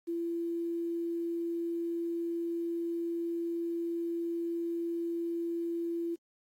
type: tone with quantisation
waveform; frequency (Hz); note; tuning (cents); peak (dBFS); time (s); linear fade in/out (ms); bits
sine; 338.2; E4; +44; -31; 0.07-6.16; 20; 10
effects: AAC 48 kbps